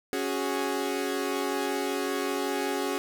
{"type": "chord", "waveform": "sawtooth", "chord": "C# suspended fourth", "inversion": "none", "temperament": "equal", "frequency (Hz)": [277.2, 370, 415.3], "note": ["C#4", "F#4", "G#4"], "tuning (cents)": [0, 0, 0], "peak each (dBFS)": -28, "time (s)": [0.13, 2.98], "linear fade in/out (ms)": 0, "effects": []}